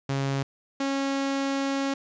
sawtooth tone pair in turn, 137.1 / 274.2 Hz, C#3 / C#4, -19 / -19 cents, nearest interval octave, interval 1200 cents, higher second, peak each -21 dBFS, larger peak neither, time 0.09-0.43 / 0.8-1.94 s, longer second, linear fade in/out 5 ms, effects resampled to 16000 Hz + 10-bit

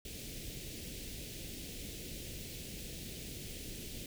pink band-stop noise, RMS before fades -45 dBFS, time 0.05-4.06 s, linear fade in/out 2 ms, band 490 to 2400 Hz, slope 24 dB/octave, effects none

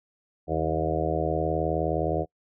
harmonic tone with a mistuned harmonic, 79.4 Hz, D#2, 36 cents sharp, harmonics 1 / 2 / 4 / 5 / 6 / 7 / 8 / 9, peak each -32 / -32 / -32 / -32 / -32 / -32 / -32 / -32 dBFS, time 0.47-2.26 s, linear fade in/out 50 ms, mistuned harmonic 2, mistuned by +16 cents, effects noise-tail reverb RT60 0.1 s tail -26 dB re dry

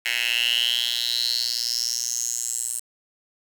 10% pulse tone with high-pass filter sweep, 119.2 Hz, A#2, 39 cents sharp, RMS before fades -25 dBFS, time 0.05-2.8 s, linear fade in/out 10 ms, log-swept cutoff 2300 to 8600 Hz, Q 7.5, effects 7-bit

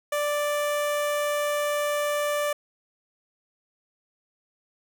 sawtooth tone with notch filter, 587.3 Hz, D5, in tune, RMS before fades -26 dBFS, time 0.12-2.53 s, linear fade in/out 5 ms, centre 4500 Hz, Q 1.8, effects none

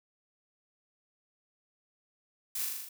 blue noise with echo, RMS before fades -35 dBFS, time 2.55-2.65 s, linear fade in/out 5 ms, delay 40 ms, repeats 6, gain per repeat -2 dB, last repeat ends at 2.89 s, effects none

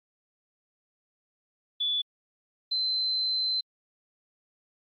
sine tone pair in turn, 3453 / 4076 Hz, A7 / C8, -33 / -46 cents, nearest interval minor third, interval 287 cents, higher second, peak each -25 dBFS, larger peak neither, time 1.8-2.02 / 2.71-3.61 s, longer second, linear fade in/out 10 ms, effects AAC 64 kbps

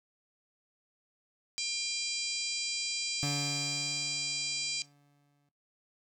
harmonic tone, 798 Hz, G5, 31 cents sharp, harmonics 3 / 4 / 5 / 6 / 7 / 8 / 9 / 10, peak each -40 / -43 / -42 / -36 / -42 / -44 / -40 / -46 dBFS, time 1.58-4.82 s, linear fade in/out 0 ms
30% pulse tone with exponential decay, 143.7 Hz, D3, 37 cents flat, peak -28 dBFS, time 3.23-5.49 s, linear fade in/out 0 ms, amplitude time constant 490 ms
effects noise-tail reverb RT60 0.2 s tail -17 dB re dry

